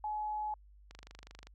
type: tone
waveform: sine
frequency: 849 Hz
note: G#5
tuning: 38 cents sharp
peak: -34 dBFS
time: 0.04-0.54 s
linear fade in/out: 2 ms
type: click train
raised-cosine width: 0.2 ms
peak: -33 dBFS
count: 15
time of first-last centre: 0.91-1.47 s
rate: 25 Hz
effects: added 50 Hz sine -56 dBFS peak until 1.54 s